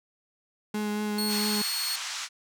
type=tone with vibrato; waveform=35% pulse; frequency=210 Hz; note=G#3; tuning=19 cents sharp; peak=-26 dBFS; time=0.74-1.62 s; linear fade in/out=5 ms; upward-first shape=triangle; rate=4.4 Hz; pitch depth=15 cents each way
type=tone; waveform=sawtooth; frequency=4340 Hz; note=C#8; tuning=37 cents flat; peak=-26 dBFS; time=1.18-1.96 s; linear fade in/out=5 ms
type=band-pass noise; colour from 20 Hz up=white; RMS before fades=-35 dBFS; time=1.27-2.29 s; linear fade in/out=50 ms; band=930 to 6900 Hz; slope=24 dB/octave
effects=none